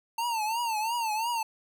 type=tone with vibrato; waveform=square; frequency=902 Hz; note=A5; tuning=43 cents sharp; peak=-28 dBFS; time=0.18-1.43 s; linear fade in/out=5 ms; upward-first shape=triangle; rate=2.9 Hz; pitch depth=130 cents each way; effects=none